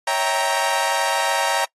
sawtooth chord, C# diminished seventh, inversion none, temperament equal with one note detuned, 554.4 / 650.6 / 784 / 932.3 Hz, C#5 / E5 / G5 / Bb5, 0 / -23 / 0 / 0 cents, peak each -23 / -23 / -21 / -18 dBFS, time 0.07-1.65 s, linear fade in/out 5 ms, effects noise-tail reverb RT60 0.1 s tail -25 dB re dry + AAC 32 kbps

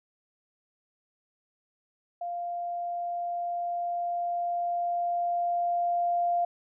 sine tone with level ramp, 697 Hz, F5, 4 cents flat, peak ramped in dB -31 to -23 dBFS, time 2.21-6.45 s, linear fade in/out 5 ms, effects none

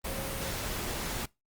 sine tone in noise, 541 Hz, C#5, 42 cents flat, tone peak -40 dBFS, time 0.07-0.51 s, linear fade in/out 10 ms, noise pink, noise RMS -35 dBFS, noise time 0.04-1.26 s, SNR -8 dB, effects noise-tail reverb RT60 0.2 s tail -22 dB re dry + Opus 32 kbps

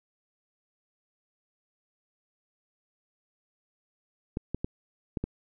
clicks, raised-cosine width 3 ms, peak -17 dBFS, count 5, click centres 4.371 / 4.546 / 4.645 / 5.172 / 5.24 s, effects none

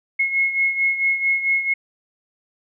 sine beating tone pair, 2169 / 2173.5 Hz, C#7 / C#7, -38 / -35 cents, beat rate 4.5 Hz, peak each -18 / -24 dBFS, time 0.19-1.74 s, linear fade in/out 10 ms, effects none

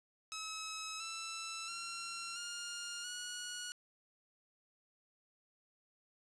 10% pulse tone with pitch steps, 1287 / 1327 / 1368.3 / 1410.8 / 1454.7 Hz, E6 / E6 / F6 / F6 / F#6, -42 / +11 / -36 / +17 / -30 cents, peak -33 dBFS, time 0.32-3.72 s, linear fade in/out 0 ms, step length 680 ms, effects resampled to 22050 Hz + 10-bit

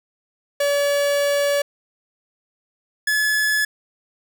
45% pulse tone pair in turn, 571 / 1711.1 Hz, D5 / A6, -49 / -49 cents, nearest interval octave + perfect fifth, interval 1900 cents, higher second, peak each -17 dBFS, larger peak neither, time 0.6-1.62 / 3.07-3.65 s, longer first, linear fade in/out 5 ms, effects none

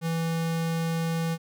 square tone, 164.81 Hz, E3, in tune, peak -26 dBFS, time 0.01-1.38 s, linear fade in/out 50 ms, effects none

